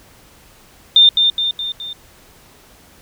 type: tone with echo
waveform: sine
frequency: 3608 Hz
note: A7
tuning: 43 cents sharp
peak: -5 dBFS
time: 0.96-1.09 s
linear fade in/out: 2 ms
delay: 210 ms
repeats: 4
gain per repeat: -5 dB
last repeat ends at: 1.93 s
effects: pink hiss -47 dBFS RMS until 3.01 s